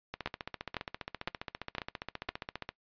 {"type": "two click trains", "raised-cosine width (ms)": 0.3, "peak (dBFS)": [-16, -21], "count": [5, 39], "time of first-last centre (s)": [[0.26, 2.29], [0.14, 2.69]], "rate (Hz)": [1.97, 14.9], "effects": ["noise-tail reverb RT60 0.1 s tail -20 dB re dry", "resampled to 11025 Hz"]}